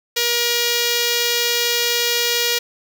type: tone with notch filter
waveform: 5% pulse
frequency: 475.8 Hz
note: A#4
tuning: 35 cents sharp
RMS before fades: -19 dBFS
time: 0.16-2.59 s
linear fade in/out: 10 ms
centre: 1100 Hz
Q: 0.98
effects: none